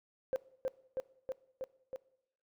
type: tone with echo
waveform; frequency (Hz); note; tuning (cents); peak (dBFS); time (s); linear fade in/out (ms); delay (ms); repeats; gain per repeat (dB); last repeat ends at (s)
sine; 523.3; C5; 0; -28; 0.33-0.36; 0; 320; 5; -2; 1.96
effects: noise-tail reverb RT60 0.8 s tail -21 dB re dry + tanh soft clip ceiling -26 dBFS